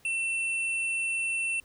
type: tone pair together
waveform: sine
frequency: 2690 / 9056 Hz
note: E7 / C#9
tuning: +34 / +36 cents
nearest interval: octave + major sixth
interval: 2102 cents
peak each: -27 / -38 dBFS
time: 0.05-1.6 s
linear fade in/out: 2 ms
effects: pink hiss -61 dBFS RMS until 1.64 s